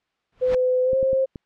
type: noise with exponential growth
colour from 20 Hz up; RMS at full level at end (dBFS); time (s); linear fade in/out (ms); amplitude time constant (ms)
pink; -28; 0.32-0.55; 5; 48
type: tone with pitch glide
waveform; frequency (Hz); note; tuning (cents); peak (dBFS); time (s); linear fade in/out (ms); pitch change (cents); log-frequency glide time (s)
sine; 507 to 530.4; B4 to C5; +45 to +23; -17; 0.41-1.26; 20; +78; 0.84-0.96
type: clicks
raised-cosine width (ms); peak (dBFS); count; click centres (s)
3; -21; 4; 0.932 / 1.029 / 1.131 / 1.358
effects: white hiss -73 dBFS RMS until 1.45 s + low-pass 3000 Hz 12 dB/octave